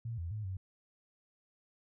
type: tone with pitch steps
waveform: sine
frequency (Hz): 115.5 / 84.4 / 107.1 / 94.3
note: A#2 / E2 / A2 / F#2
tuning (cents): -16 / +41 / -46 / +33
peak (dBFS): -36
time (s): 0.05-0.57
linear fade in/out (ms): 5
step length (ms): 130
effects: none